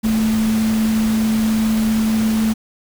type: tone in noise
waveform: sine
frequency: 220 Hz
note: A3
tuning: in tune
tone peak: -14 dBFS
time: 0.03-2.54 s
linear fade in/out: 20 ms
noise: pink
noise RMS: -28 dBFS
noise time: 0.03-2.54 s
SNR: +11 dB
effects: none